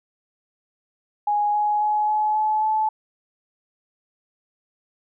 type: tone with pitch steps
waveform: sine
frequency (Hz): 830 / 837.2 / 844.5 / 851.9 / 859.3 / 866.7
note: G#5 / G#5 / G#5 / G#5 / A5 / A5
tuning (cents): -1 / +14 / +29 / +44 / -41 / -26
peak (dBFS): -18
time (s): 1.27-2.89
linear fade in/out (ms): 5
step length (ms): 270
effects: none